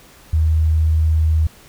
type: tone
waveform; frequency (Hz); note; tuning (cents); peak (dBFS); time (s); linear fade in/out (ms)
sine; 79.1; D#2; +29; -12; 0.33-1.47; 5
effects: pink hiss -46 dBFS RMS until 1.68 s